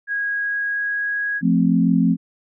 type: tone with pitch glide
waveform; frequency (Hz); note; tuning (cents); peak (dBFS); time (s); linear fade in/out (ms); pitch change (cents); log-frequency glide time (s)
sine; 1646 to 1655.5; G#6 to G#6; -16 to -6; -20; 0.07-1.42; 50; +10; 0.27-1.25
type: chord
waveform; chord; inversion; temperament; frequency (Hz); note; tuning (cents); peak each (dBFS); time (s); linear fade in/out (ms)
sine; F major; none; equal; 174.61 / 220 / 261.6; F3 / A3 / C4; 0 / 0 / 0; -17 / -19 / -18; 1.41-2.17; 50
effects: none